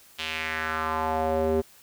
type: tone with band-pass filter sweep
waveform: square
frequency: 79.4 Hz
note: D#2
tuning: 36 cents sharp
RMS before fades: -27 dBFS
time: 0.18-1.62 s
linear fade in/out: 20 ms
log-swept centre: 3200 to 390 Hz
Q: 2.7
effects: white hiss -54 dBFS RMS until 1.82 s